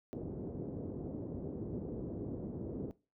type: low-pass noise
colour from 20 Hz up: white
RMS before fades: -41 dBFS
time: 0.13-2.91 s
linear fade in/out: 0 ms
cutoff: 410 Hz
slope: 24 dB/octave
effects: noise-tail reverb RT60 0.3 s tail -19 dB re dry + high-pass 60 Hz 12 dB/octave